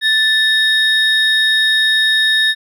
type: tone pair together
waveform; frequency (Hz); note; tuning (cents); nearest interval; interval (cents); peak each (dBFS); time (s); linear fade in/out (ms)
triangle; 1760 / 3729; A6 / A#7; 0 / 0; octave + minor second; 1300; -12; 0.01-2.55; 50
effects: none